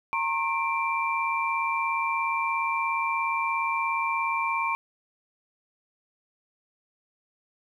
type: tone cluster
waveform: sine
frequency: 920 / 1077 / 2353 Hz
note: A#5 / C6 / D7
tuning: -23 / +50 / +3 cents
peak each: -29 / -28 / -29 dBFS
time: 0.13-4.75 s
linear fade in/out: 0 ms
effects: 10-bit